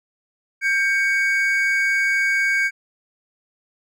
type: tone pair together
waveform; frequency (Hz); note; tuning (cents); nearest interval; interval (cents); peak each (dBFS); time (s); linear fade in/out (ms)
triangle; 1583 / 2239; G6 / C#7; +17 / +17; tritone; 600; -18; 0.61-2.71; 50
effects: none